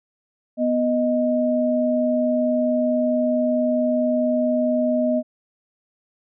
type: tone pair together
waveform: sine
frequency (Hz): 246.8 / 622.3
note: B3 / D#5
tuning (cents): -1 / 0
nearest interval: octave + major third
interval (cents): 1601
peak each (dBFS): -20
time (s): 0.57-5.23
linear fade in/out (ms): 50
effects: none